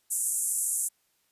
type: band-pass noise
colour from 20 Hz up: white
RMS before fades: -29 dBFS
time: 0.1-0.89 s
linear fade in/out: 20 ms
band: 7400 to 11000 Hz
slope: 48 dB/octave
effects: white hiss -71 dBFS RMS until 1.31 s + resampled to 32000 Hz